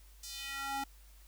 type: tone with high-pass filter sweep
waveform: square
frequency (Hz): 275.3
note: C#4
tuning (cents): -12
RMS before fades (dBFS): -40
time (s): 0.23-0.84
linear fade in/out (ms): 5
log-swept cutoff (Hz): 6000 to 560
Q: 1.8
effects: added 50 Hz sine -55 dBFS peak until 1.27 s + white hiss -64 dBFS RMS until 1.27 s